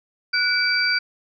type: tone cluster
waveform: sine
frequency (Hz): 1468 / 2307 / 4688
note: F#6 / D7 / D8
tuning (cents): -14 / -31 / -4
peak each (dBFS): -21 / -24 / -22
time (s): 0.33-0.99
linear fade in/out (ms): 10
effects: none